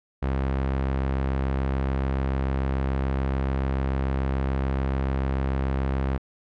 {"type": "tone", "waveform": "sawtooth", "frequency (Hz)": 66.9, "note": "C2", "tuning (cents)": 39, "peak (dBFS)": -19, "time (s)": [0.22, 6.18], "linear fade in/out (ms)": 10, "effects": ["low-pass 2000 Hz 12 dB/octave"]}